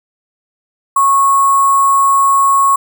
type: tone with sample-and-hold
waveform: sine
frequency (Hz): 1100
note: C#6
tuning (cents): -14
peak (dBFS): -7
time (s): 0.96-2.76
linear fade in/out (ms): 5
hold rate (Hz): 8820
effects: none